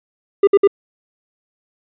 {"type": "tone bursts", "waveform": "triangle", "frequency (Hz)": 400, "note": "G4", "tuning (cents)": 35, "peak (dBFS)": -5, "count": 3, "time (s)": [0.43, 0.675], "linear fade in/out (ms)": 5, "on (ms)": 43, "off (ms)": 58, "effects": ["resampled to 8000 Hz"]}